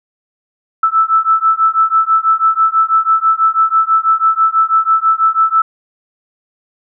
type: beating tone pair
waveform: sine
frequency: 1314 / 1320.1 Hz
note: E6 / E6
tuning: -6 / +2 cents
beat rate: 6.1 Hz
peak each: -12 dBFS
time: 0.83-5.62 s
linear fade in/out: 5 ms
effects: none